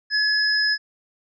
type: tone pair together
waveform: sine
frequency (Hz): 1700 / 5094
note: G#6 / D#8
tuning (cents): +40 / +40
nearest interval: octave + perfect fifth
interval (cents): 1900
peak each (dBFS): -20 / -21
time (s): 0.1-0.78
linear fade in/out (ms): 50
effects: none